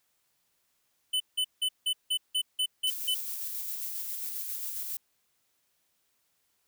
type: tone bursts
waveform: square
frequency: 3014 Hz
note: F#7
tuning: 31 cents sharp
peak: -26 dBFS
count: 9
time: 1.13-3.147 s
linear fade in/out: 10 ms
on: 73 ms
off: 170 ms
type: noise with tremolo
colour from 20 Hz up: violet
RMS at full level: -35 dBFS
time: 2.87-4.97 s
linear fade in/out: 2 ms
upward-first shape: square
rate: 7.4 Hz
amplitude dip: 25%
effects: white hiss -74 dBFS RMS until 6.67 s